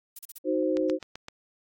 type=noise bursts; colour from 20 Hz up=violet; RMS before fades=-39 dBFS; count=4; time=0.16-0.384 s; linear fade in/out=5 ms; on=29 ms; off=36 ms
type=chord; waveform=sine; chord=C diminished; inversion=first; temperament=equal; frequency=311.1 / 370 / 523.3 Hz; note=Eb4 / Gb4 / C5; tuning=0 / 0 / 0 cents; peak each=-27 / -29 / -27 dBFS; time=0.44-0.99 s; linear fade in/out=50 ms
type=click train; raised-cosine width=0.2 ms; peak=-21 dBFS; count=5; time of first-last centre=0.77-1.284 s; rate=7.78 Hz
effects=AAC 64 kbps